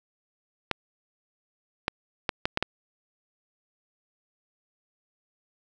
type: clicks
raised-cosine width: 0.3 ms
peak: -8 dBFS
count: 6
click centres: 0.713 / 1.881 / 2.292 / 2.455 / 2.574 / 2.626 s
effects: none